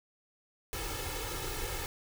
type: noise with comb filter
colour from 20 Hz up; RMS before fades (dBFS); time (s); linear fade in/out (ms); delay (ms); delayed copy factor
pink; -37; 0.73-1.86; 0; 2.3; +0.95
effects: none